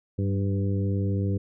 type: harmonic tone with a mistuned harmonic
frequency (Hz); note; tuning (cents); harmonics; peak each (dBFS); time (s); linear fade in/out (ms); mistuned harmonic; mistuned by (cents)
99; G2; +18; 1 / 2 / 3 / 4 / 5; -24 / -30 / -34 / -36 / -38; 0.18-1.38; 10; 2; -34
effects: none